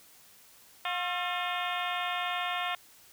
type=harmonic tone with a mistuned harmonic; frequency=357.4 Hz; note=F4; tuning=40 cents sharp; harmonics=2 / 3 / 4 / 5 / 6 / 7 / 8 / 9 / 10; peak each=-35 / -37 / -38 / -39 / -40 / -40 / -41 / -42 / -42 dBFS; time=0.85-2.75 s; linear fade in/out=2 ms; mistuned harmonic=4; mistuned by=-78 cents; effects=white hiss -57 dBFS RMS until 3.12 s